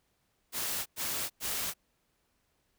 white noise bursts, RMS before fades -34 dBFS, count 3, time 0.52-1.74 s, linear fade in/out 50 ms, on 340 ms, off 100 ms, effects pink hiss -75 dBFS RMS until 2.78 s

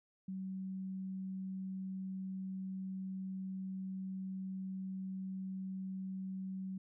sine tone, 189.6 Hz, F#3, 43 cents sharp, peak -39 dBFS, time 0.28-6.78 s, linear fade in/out 5 ms, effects none

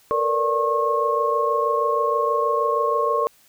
sine tone cluster, 458.6 / 484.9 / 583 / 1085 Hz, A#4 / B4 / D5 / C#6, -28 / -32 / -13 / -37 cents, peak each -23 / -29 / -25 / -21 dBFS, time 0.11-3.27 s, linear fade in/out 0 ms, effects white hiss -56 dBFS RMS until 3.48 s

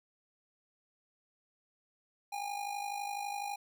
square tone with amplitude modulation, 813 Hz, G#5, 37 cents flat, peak -34 dBFS, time 2.32-3.56 s, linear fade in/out 10 ms, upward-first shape sine, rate 52 Hz, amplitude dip 65%, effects none

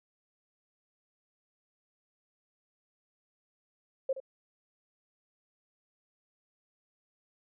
sine tone with echo, 532 Hz, C5, 29 cents sharp, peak -26 dBFS, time 4.09-4.13 s, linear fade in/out 5 ms, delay 72 ms, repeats 1, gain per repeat -12 dB, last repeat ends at 4.202 s, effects none

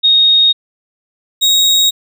sine / 35% pulse tone pair in turn, 3729 / 3777 Hz, A#7 / A#7, 0 / +22 cents, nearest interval unison, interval 22 cents, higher second, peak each -6 dBFS, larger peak neither, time 0.03-0.53 / 1.41-1.91 s, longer neither, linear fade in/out 20 ms, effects none

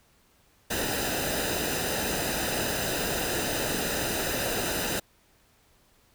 pink noise with comb filter, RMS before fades -29 dBFS, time 0.7-5 s, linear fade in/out 10 ms, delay 0.9 ms, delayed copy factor -0.65, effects pink hiss -63 dBFS RMS until 6.14 s

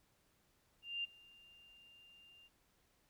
sine tone with ADSR envelope, 2794 Hz, F7, in tune, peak -36 dBFS, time 0.82-2.49 s, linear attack 220 ms, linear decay 15 ms, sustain -24 dB, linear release 31 ms, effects pink hiss -75 dBFS RMS until 3.09 s

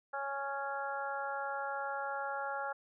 harmonic tone, 277.2 Hz, C#4, in tune, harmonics 2 / 3 / 4 / 5 / 6, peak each -42 / -39 / -46 / -40 / -46 dBFS, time 0.13-2.73 s, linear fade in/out 10 ms, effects none

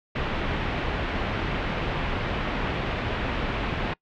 pink low-pass noise, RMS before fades -28 dBFS, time 0.15-3.94 s, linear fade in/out 10 ms, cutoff 3100 Hz, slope 24 dB/octave, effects noise-tail reverb RT60 0.1 s tail -24 dB re dry

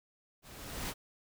pink noise with level ramp, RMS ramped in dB -54 to -35 dBFS, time 0.42-0.94 s, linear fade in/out 50 ms, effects none

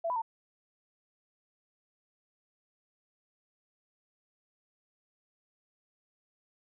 sine tone with pitch steps, 669 / 993 / 905 Hz, E5 / B5 / A5, +25 / +9 / +48 cents, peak -29 dBFS, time 0.04-0.22 s, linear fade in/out 10 ms, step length 60 ms, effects none

